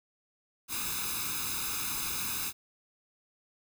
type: noise with comb filter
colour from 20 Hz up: white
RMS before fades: -34 dBFS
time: 0.68-2.53 s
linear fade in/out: 50 ms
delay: 0.79 ms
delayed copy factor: +0.95
effects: none